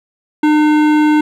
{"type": "tone with hard clipping", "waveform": "sine", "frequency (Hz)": 302.9, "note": "D#4", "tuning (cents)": -46, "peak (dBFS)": -10, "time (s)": [0.43, 1.21], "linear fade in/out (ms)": 5, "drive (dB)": 15, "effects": []}